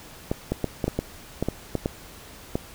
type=clicks; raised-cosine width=2 ms; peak=-10 dBFS; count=11; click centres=0.315 / 0.52 / 0.643 / 0.842 / 0.88 / 0.99 / 1.426 / 1.486 / 1.753 / 1.859 / 2.555 s; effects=pink hiss -45 dBFS RMS until 2.74 s